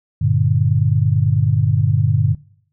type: chord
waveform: sine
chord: G minor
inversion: none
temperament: just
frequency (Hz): 98 / 117.6 / 147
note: G2 / Bb2 / D3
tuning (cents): 0 / +16 / +2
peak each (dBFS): -17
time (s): 0.21-2.35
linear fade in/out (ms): 10
effects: noise-tail reverb RT60 0.6 s tail -21 dB re dry